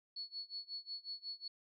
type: tone with tremolo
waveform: sine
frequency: 4401 Hz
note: C#8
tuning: 13 cents flat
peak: -40 dBFS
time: 0.16-1.48 s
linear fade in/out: 5 ms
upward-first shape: sine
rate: 5.5 Hz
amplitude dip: 95%
effects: none